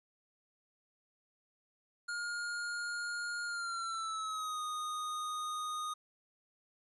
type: tone with pitch glide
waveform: square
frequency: 1421 to 1237.1 Hz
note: F6 to D#6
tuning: +30 to -10 cents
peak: -37 dBFS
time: 2.08-5.94 s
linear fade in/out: 10 ms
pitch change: -240 cents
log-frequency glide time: 3.45-4.61 s
effects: resampled to 24000 Hz + 12-bit